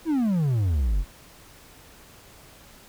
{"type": "exponential sweep", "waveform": "triangle", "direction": "down", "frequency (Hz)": [341.8, 41.2], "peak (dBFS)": -18, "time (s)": [0.05, 1.05], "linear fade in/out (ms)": 50, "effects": ["pink hiss -50 dBFS RMS until 2.88 s"]}